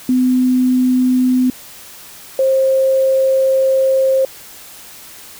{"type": "tone pair in turn", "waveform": "sine", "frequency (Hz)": [253.6, 531], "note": ["B3", "C5"], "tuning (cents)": [46, 25], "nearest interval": "octave + minor second", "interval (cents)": 1279, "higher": "second", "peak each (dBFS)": -10, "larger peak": "neither", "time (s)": [[0.09, 1.5], [2.39, 4.25]], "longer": "second", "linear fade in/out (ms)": 2, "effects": ["white hiss -37 dBFS RMS until 5.39 s"]}